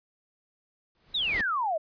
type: noise with exponential growth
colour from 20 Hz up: pink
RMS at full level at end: -32 dBFS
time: 0.95-1.41 s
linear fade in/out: 0 ms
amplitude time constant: 100 ms
type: exponential sweep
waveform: sine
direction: down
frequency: 3951 to 602 Hz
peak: -25 dBFS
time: 1.14-1.78 s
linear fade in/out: 10 ms
effects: resampled to 11025 Hz